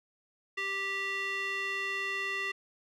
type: tone with band-pass filter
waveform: square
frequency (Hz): 392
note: G4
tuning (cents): 0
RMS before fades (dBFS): -34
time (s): 0.57-2.52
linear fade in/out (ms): 10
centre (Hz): 2300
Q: 4
effects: none